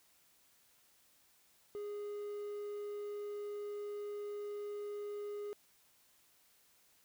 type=tone with quantisation; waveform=triangle; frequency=412.9 Hz; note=G#4; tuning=10 cents flat; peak=-38 dBFS; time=1.75-5.53 s; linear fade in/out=0 ms; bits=11; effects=white hiss -69 dBFS RMS until 7.04 s